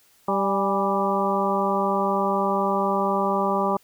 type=harmonic tone with a mistuned harmonic; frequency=196 Hz; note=G3; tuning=in tune; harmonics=1 / 2 / 3 / 4 / 5 / 6; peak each=-27 / -27 / -27 / -27 / -27 / -27 dBFS; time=0.28-3.77 s; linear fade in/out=5 ms; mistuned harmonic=4; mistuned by=+52 cents; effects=white hiss -59 dBFS RMS until 3.83 s